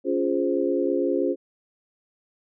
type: chord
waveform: sine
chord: Db major seventh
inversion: none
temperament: equal with one note detuned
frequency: 279.6 / 349.2 / 415.3 / 523.3 Hz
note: Db4 / F4 / Ab4 / C5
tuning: +15 / 0 / 0 / 0 cents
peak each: -26 / -25 / -27 / -27 dBFS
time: 0.04-1.36 s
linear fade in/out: 50 ms
effects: none